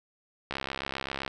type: click train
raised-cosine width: 0.3 ms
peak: -16 dBFS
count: 53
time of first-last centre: 0.51-1.278 s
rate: 67.7 Hz
effects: none